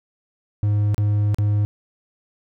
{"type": "tone with dropouts", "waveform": "triangle", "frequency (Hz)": 103.83, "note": "G#2", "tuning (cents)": 0, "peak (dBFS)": -14, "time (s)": [0.63, 1.65], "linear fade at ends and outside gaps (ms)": 0, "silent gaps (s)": [[0.945, 0.98], [1.345, 1.385]], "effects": []}